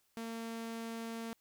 sawtooth tone, 228.1 Hz, A#3, 37 cents flat, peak -36 dBFS, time 0.17-1.33 s, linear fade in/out 0 ms, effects white hiss -75 dBFS RMS until 1.4 s

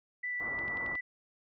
sine tone with vibrato, 1975.5 Hz, B6, in tune, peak -33 dBFS, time 0.23-1.01 s, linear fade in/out 10 ms, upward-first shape triangle, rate 5.7 Hz, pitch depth 9 cents each way
white low-pass noise, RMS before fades -45 dBFS, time 0.4-0.96 s, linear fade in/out 0 ms, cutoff 1300 Hz, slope 48 dB/octave
click train, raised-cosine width 0.3 ms, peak -33 dBFS, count 5, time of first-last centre 0.59-0.954 s, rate 11 Hz
effects none

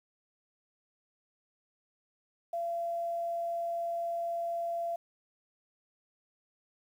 sine tone, 681 Hz, F5, 44 cents flat, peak -31 dBFS, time 2.53-4.96 s, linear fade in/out 5 ms, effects 10-bit

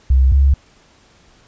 sine tone pair in turn, 65.41 / 68.62 Hz, C2 / C#2, 0 / -17 cents, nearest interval minor second, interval 83 cents, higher second, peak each -8 / -8 dBFS, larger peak neither, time 0.1-0.32 / 0.32-0.54 s, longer neither, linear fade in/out 5 ms, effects pink hiss -51 dBFS RMS until 1.47 s + resampled to 16000 Hz

